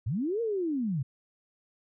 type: linear two-way sweep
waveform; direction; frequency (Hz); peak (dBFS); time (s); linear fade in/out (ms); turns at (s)
sine; up then down; 87.31 to 474.9 to 120.6; -27; 0.06-1.03; 10; 0.41
effects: none